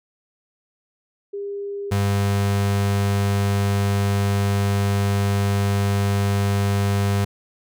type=tone pair in turn; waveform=sine / 35% pulse; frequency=402.3 / 100 Hz; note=G4 / G2; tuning=+45 / +35 cents; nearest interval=2 octaves; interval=2410 cents; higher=first; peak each=-26 / -16 dBFS; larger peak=second; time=1.33-1.91 / 1.91-7.25 s; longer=second; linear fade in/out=10 ms; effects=none